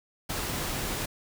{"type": "noise", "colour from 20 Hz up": "pink", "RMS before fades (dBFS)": -32, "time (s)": [0.29, 1.06], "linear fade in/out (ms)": 10, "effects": []}